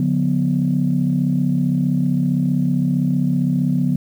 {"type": "tone cluster", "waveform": "sine", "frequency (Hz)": [145.1, 180.5, 246.8], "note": ["D3", "F#3", "B3"], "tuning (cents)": [-21, -43, -1], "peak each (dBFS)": -19, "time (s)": [0, 3.96], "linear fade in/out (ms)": 2, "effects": ["tanh soft clip ceiling -7 dBFS", "8-bit"]}